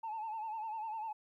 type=tone with vibrato; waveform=sine; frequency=878 Hz; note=A5; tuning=4 cents flat; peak=-36 dBFS; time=0.03-1.13 s; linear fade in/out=10 ms; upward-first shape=sine; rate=10 Hz; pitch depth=69 cents each way; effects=tanh soft clip ceiling -35 dBFS + 13-bit